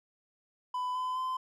triangle tone with pitch steps, 1000 / 1014 / 1028.1 Hz, B5 / B5 / C6, +21 / +45 / -31 cents, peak -29 dBFS, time 0.74-1.37 s, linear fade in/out 5 ms, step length 210 ms, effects none

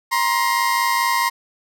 30% pulse tone pair together, 947.6 / 1052 Hz, A#5 / C6, +28 / +9 cents, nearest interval major second, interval 181 cents, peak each -17 dBFS, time 0.11-1.3 s, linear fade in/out 20 ms, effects none

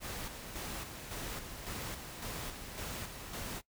pink noise with tremolo, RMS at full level -41 dBFS, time 0-3.62 s, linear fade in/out 50 ms, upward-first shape square, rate 1.8 Hz, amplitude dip 45%, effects noise-tail reverb RT60 0.1 s tail -20 dB re dry

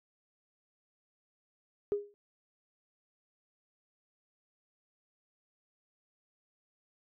sine tone with exponential decay, 409.3 Hz, G#4, 25 cents flat, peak -24 dBFS, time 1.92-2.14 s, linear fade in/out 0 ms, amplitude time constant 46 ms, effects tanh soft clip ceiling -20 dBFS

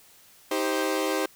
sawtooth chord, C minor, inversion first, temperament equal with one note detuned, 315.3 / 392 / 523.3 Hz, Eb4 / G4 / C5, +23 / 0 / 0 cents, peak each -25 dBFS, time 0.51-1.26 s, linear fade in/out 5 ms, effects white hiss -55 dBFS RMS until 1.35 s

